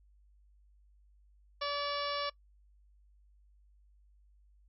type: harmonic tone with a mistuned harmonic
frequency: 575 Hz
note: D5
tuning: 37 cents flat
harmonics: 1 / 2 / 3 / 4 / 5 / 6 / 7 / 8 / 9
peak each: -38 / -36 / -44 / -45 / -45 / -45 / -46 / -46 / -44 dBFS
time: 1.61-2.3 s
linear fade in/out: 10 ms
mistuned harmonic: 9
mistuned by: +64 cents
effects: noise-tail reverb RT60 0.1 s tail -22 dB re dry + added 50 Hz sine -61 dBFS peak until 4.68 s